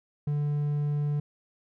triangle tone, 146.7 Hz, D3, 2 cents flat, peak -23 dBFS, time 0.27-1.2 s, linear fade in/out 5 ms, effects none

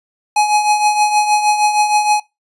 square tone with tremolo, 840 Hz, G#5, 19 cents sharp, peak -9 dBFS, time 0.36-2.2 s, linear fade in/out 5 ms, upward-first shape triangle, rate 6.4 Hz, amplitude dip 65%, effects noise-tail reverb RT60 0.2 s tail -20 dB re dry + resampled to 24000 Hz

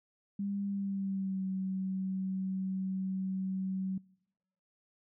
sine tone with pitch glide, 200 to 189.54 Hz, G3 to F#3, +35 to +42 cents, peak -32 dBFS, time 0.39-3.98 s, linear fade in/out 5 ms, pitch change -93 cents, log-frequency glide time 0.66-1.44 s, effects noise-tail reverb RT60 0.9 s tail -25 dB re dry

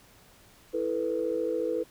sine chord, E suspended fourth, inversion none, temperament equal, 329.6 / 440 / 493.9 Hz, E4 / A4 / B4, 0 / 0 / 0 cents, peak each -32 / -31 / -29 dBFS, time 0.73-1.84 s, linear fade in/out 20 ms, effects tanh soft clip ceiling -17 dBFS + pink hiss -57 dBFS RMS until 1.9 s

